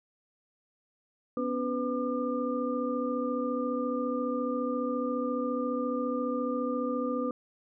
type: tone cluster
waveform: sine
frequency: 248.5 / 283 / 499.5 / 1201 Hz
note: B3 / C#4 / B4 / D6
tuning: +11 / +36 / +20 / +38 cents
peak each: -32 / -35 / -32 / -37 dBFS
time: 1.37-7.31 s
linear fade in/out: 2 ms
effects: none